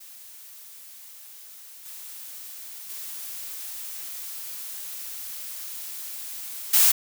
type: noise with level steps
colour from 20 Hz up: blue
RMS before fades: -45 / -40 / -36 / -17 dBFS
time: 0-6.92 s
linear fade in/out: 10 ms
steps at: 1.85 / 2.89 / 6.73 s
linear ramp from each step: 10 ms
effects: none